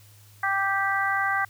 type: harmonic tone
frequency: 392 Hz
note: G4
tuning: in tune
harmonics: 2 / 3 / 4 / 5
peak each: -28 / -28 / -26 / -29 dBFS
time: 0.43-1.45 s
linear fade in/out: 5 ms
effects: added 103 Hz sine -51 dBFS peak until 1.49 s + white hiss -56 dBFS RMS until 1.49 s